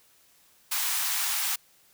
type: high-pass noise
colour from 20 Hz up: white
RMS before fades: -28 dBFS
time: 0.71-1.56 s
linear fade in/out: 10 ms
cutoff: 760 Hz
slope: 48 dB/octave
effects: white hiss -61 dBFS RMS until 1.93 s